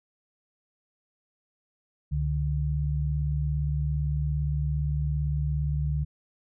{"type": "tone pair together", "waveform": "sine", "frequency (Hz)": [69.3, 146.84], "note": ["C#2", "D3"], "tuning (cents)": [0, 0], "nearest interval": "octave + minor second", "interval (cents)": 1300, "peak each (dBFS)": -27, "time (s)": [2.11, 6.05], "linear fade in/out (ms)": 20, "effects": []}